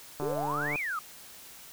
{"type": "click train", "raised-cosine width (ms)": 1, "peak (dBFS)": -22, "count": 83, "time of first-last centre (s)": [0.2, 0.758], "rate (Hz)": 147}
{"type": "exponential two-way sweep", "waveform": "sine", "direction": "up then down", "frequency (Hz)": [370, 2536, 1196], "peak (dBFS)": -30, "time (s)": [0.22, 0.99], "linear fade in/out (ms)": 2, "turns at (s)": 0.77}
{"effects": ["white hiss -49 dBFS RMS until 1.72 s"]}